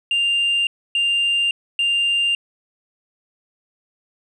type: tone bursts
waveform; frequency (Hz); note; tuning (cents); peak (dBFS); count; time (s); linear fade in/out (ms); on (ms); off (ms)
sine; 2794; F7; 0; -14; 3; 0.11-2.35; 2; 560; 280
effects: tanh soft clip ceiling -14 dBFS